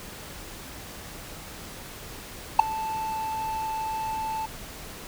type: tone with ADSR envelope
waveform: triangle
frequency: 880 Hz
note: A5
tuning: in tune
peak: -4 dBFS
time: 2.59-4.46 s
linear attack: 6 ms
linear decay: 5 ms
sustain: -22 dB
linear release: 7 ms
effects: pink hiss -41 dBFS RMS until 5.07 s